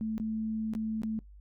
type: tone with dropouts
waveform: sine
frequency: 219.5 Hz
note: A3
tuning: 4 cents flat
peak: -30 dBFS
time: 0.01-1.19 s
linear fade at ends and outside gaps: 0 ms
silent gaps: 0.18-0.199 / 0.736-0.751 / 1.019-1.034 s
effects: noise-tail reverb RT60 0.1 s tail -20 dB re dry + added 50 Hz sine -49 dBFS peak until 1.4 s